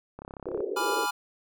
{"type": "click train", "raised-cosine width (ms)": 1, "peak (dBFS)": -26, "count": 15, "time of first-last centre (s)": [0.19, 0.605], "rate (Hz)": 33.7}
{"type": "band-pass noise", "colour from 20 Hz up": "pink", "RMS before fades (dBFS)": -32, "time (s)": [0.46, 1.06], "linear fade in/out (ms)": 10, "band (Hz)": [370, 490], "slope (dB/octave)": 48}
{"type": "chord", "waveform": "square", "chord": "G# diminished seventh", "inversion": "none", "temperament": "equal", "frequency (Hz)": [830.6, 987.8, 1174.7, 1396.9], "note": ["G#5", "B5", "D6", "F6"], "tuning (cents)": [0, 0, 0, 0], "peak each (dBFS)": [-33, -32, -36, -32], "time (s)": [0.76, 1.11], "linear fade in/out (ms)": 10}
{"effects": []}